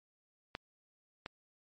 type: clicks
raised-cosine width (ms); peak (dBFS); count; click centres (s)
0.3; -21 / -24; 2; 0.551 / 1.261
effects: MP3 48 kbps